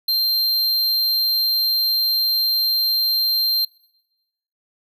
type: tone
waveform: square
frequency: 4163 Hz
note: C8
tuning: 10 cents flat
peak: -17 dBFS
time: 0.08-3.65 s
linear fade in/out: 5 ms
effects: noise-tail reverb RT60 1.0 s tail -23 dB re dry